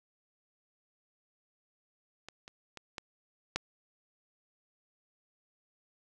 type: clicks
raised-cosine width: 0.2 ms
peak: -27 / -30 / -27 / -21 / -13 dBFS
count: 5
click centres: 2.286 / 2.479 / 2.773 / 2.982 / 3.56 s
effects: none